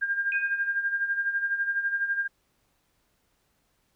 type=tone with tremolo; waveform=sine; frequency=1605 Hz; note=G6; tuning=40 cents sharp; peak=-22 dBFS; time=0.01-2.28 s; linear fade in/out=20 ms; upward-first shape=sine; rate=12 Hz; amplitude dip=65%
type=tone with exponential decay; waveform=sine; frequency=2489 Hz; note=D#7; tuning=in tune; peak=-26 dBFS; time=0.32-0.77 s; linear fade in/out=1 ms; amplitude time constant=97 ms
effects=pink hiss -71 dBFS RMS until 3.95 s